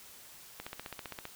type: click train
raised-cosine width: 0.3 ms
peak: -24 dBFS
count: 11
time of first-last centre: 0.6-1.254 s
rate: 15.3 Hz
effects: white hiss -53 dBFS RMS until 1.35 s